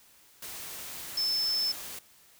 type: tone in noise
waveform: sine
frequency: 5270 Hz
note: E8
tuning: 1 cent flat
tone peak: -26 dBFS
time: 1.17-1.72 s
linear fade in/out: 5 ms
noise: white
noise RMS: -41 dBFS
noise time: 0.42-1.99 s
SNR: +12 dB
effects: white hiss -59 dBFS RMS until 2.39 s